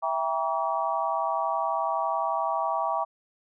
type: chord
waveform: sine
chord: E diminished seventh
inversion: none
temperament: just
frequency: 659.3 / 791.1 / 949.3 / 1139.2 Hz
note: E5 / G5 / Bb5 / Db6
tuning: 0 / +16 / +31 / +47 cents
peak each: -30 dBFS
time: 0.02-3.05 s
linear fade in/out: 20 ms
effects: none